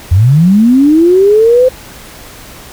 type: linear sweep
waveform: sine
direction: up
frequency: 80.6 to 520 Hz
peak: -3 dBFS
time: 0.11-1.69 s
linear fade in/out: 10 ms
effects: pink hiss -32 dBFS RMS until 2.72 s